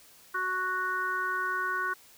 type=harmonic tone; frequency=370 Hz; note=F#4; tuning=in tune; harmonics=1 / 3 / 4 / 5; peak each=-41 / -32 / -30 / -41 dBFS; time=0.34-1.94 s; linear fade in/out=10 ms; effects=white hiss -56 dBFS RMS until 2.17 s